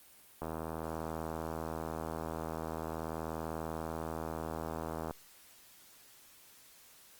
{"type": "click train", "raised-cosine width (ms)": 1, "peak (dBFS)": -24, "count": 378, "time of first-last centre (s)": [0.42, 5.109], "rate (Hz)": 80.4, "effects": ["white hiss -59 dBFS RMS until 7.19 s", "Opus 32 kbps"]}